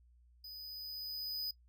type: tone with level ramp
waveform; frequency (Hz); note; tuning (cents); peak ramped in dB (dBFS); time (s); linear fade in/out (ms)
square; 4988; D#8; +3; -47 to -36; 0.44-1.51; 5
effects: noise-tail reverb RT60 0.1 s tail -21 dB re dry + added 60 Hz sine -62 dBFS peak until 1.68 s